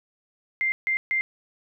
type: tone bursts at uneven times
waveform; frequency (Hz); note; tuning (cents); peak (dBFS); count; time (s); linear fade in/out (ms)
sine; 2095; C7; +2; -21; 3; 0.61-0.72 / 0.87-0.97 / 1.11-1.21; 0
effects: none